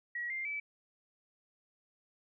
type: tone with pitch steps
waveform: sine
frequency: 1916 / 2102 / 2305 Hz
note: A#6 / C7 / D7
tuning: +47 / +7 / -33 cents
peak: -35 dBFS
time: 0.15-0.6 s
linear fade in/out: 5 ms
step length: 150 ms
effects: none